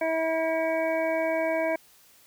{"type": "harmonic tone", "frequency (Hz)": 323.3, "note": "E4", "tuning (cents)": -34, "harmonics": [1, 2, 3, 5, 6, 7], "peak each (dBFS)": [-32, -25, -35, -37, -42, -34], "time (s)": [0.01, 1.76], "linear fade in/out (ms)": 5, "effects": ["white hiss -57 dBFS RMS until 2.26 s"]}